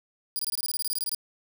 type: tone bursts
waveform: 5% pulse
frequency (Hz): 4858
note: D#8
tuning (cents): -42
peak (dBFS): -20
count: 15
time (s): 0.36-1.147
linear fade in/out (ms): 0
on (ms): 31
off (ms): 23
effects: 9-bit